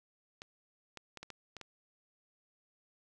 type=clicks; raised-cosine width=0.2 ms; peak=-28 dBFS; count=7; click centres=0.419 / 0.973 / 1.173 / 1.23 / 1.303 / 1.567 / 1.613 s; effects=none